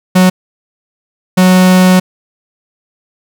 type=tone bursts at uneven times; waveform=45% pulse; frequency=184.2 Hz; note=F#3; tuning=7 cents flat; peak=-4 dBFS; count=2; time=0.15-0.3 / 1.37-2 s; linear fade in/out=10 ms; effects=none